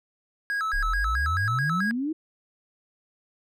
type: tone with vibrato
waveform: triangle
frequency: 1463 Hz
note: F#6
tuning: 20 cents flat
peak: -23 dBFS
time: 0.5-1.91 s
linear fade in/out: 0 ms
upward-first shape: square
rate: 4.6 Hz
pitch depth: 200 cents each way
type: exponential sweep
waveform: sine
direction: up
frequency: 30.87 to 328.2 Hz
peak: -25 dBFS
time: 0.73-2.13 s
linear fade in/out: 10 ms
effects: none